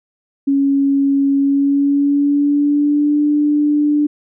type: tone with pitch glide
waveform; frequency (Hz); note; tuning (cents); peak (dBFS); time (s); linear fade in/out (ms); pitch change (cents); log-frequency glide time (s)
sine; 277.2 to 295.4; C#4 to D4; 0 to +10; -11; 0.47-4.07; 10; +110; 1.37-3.21
effects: none